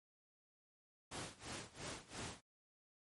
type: noise with tremolo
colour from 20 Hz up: pink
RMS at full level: -45 dBFS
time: 1.11-2.41 s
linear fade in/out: 10 ms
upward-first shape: sine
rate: 2.9 Hz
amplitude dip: 90%
effects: high-pass 80 Hz 12 dB/octave + MP3 48 kbps